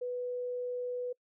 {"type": "tone", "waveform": "sine", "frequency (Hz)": 493.9, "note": "B4", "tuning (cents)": 0, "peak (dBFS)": -33, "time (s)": [0.01, 1.13], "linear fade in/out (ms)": 10, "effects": ["noise-tail reverb RT60 0.1 s tail -26 dB re dry"]}